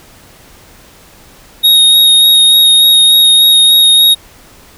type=tone with vibrato; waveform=square; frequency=3744 Hz; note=A#7; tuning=7 cents sharp; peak=-4 dBFS; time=1.63-4.15 s; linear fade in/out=20 ms; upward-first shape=sine; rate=3.4 Hz; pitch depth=12 cents each way; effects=pink hiss -40 dBFS RMS until 4.77 s